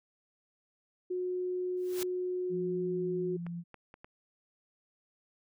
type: tone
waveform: sine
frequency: 363.6 Hz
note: F#4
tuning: 30 cents flat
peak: -31 dBFS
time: 1.1-3.37 s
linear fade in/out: 10 ms
type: noise with exponential growth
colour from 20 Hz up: white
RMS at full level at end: -36 dBFS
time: 1.77-2.03 s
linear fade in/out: 1 ms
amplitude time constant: 56 ms
type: tone with pitch glide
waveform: sine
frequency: 174.61 to 171.51 Hz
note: F3 to F3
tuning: 0 to -31 cents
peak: -36 dBFS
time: 2.49-3.64 s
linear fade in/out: 50 ms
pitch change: -31 cents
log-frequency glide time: 2.82-3.05 s
type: clicks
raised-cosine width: 0.5 ms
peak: -31 / -33 / -35 / -33 dBFS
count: 4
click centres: 3.466 / 3.743 / 3.941 / 4.045 s
effects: none